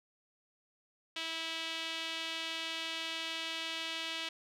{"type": "tone with band-pass filter", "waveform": "sawtooth", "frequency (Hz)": 326.2, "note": "E4", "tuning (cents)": -18, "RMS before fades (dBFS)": -39, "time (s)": [1.16, 4.29], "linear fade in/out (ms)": 5, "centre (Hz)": 3200, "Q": 2.4, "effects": []}